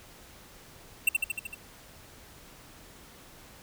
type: tone with echo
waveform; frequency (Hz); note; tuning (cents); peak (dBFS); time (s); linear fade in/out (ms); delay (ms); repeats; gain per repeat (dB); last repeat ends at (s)
square; 2705; E7; +44; -19; 1.07-1.09; 5; 76; 6; -3; 1.546
effects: pink hiss -52 dBFS RMS until 3.62 s